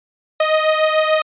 sawtooth beating tone pair, 622.3 / 629.1 Hz, D#5 / D#5, 0 / +19 cents, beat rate 6.8 Hz, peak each -11 / -15 dBFS, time 0.4-1.22 s, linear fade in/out 5 ms, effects resampled to 8000 Hz

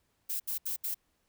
violet noise bursts, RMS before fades -34 dBFS, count 4, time 0.29-0.946 s, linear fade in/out 10 ms, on 110 ms, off 72 ms, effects pink hiss -75 dBFS RMS until 1.28 s

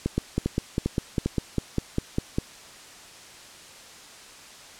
two click trains, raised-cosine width 3 ms, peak -10 / -11 dBFS, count 12 / 4, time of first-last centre 0.18-2.384 / 0.06-1.26 s, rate 4.99 / 2.5 Hz, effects white hiss -46 dBFS RMS until 4.79 s + low-pass 8000 Hz 12 dB/octave

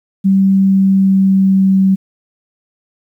sine tone with pitch glide, 193.4 to 191.62 Hz, G3 to G3, -23 to -39 cents, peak -7 dBFS, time 0.24-1.96 s, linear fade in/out 20 ms, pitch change -16 cents, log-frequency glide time 0.58-1.83 s, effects 8-bit

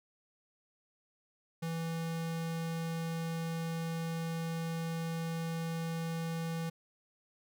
square tone, 164.81 Hz, E3, in tune, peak -35 dBFS, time 1.62-6.7 s, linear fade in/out 10 ms, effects none

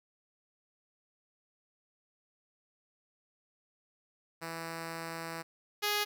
5% pulse tone pair in turn, 164.81 / 415.3 Hz, E3 / G#4, 0 / 0 cents, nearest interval octave + major third, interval 1600 cents, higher second, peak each -27 / -18 dBFS, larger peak second, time 4.41-5.43 / 5.82-6.05 s, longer first, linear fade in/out 20 ms, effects none

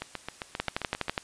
two click trains, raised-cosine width 0.3 ms, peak -11 / -17 dBFS, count 8 / 9, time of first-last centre 0.6-1.179 / 0.02-1.082 s, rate 12.1 / 7.53 Hz, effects white hiss -52 dBFS RMS until 1.23 s + resampled to 22050 Hz

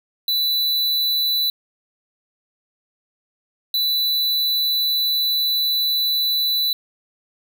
square tone pair in turn, 3976 / 3976 Hz, B7 / B7, +11 / +11 cents, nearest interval unison, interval 0 cents, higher neither, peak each -18 dBFS, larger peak neither, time 0.28-1.5 / 3.74-6.73 s, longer second, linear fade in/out 2 ms, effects none

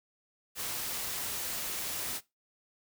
white noise, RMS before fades -36 dBFS, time 0.55-2.21 s, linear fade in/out 50 ms, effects noise-tail reverb RT60 0.2 s tail -19 dB re dry

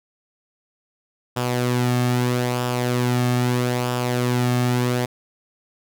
sawtooth tone with flanger, 123.47 Hz, B2, in tune, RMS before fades -21 dBFS, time 1.36-5.06 s, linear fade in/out 10 ms, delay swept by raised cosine 0.47 to 2.07 ms, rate 0.78 Hz, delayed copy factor -0.5, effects none

